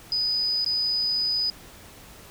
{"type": "tone with dropouts", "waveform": "sine", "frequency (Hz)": 4978, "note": "D#8", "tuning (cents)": 0, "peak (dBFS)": -22, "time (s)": [0.12, 1.5], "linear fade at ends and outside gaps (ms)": 1, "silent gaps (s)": [0.646, 0.662], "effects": ["pink hiss -47 dBFS RMS until 2.3 s"]}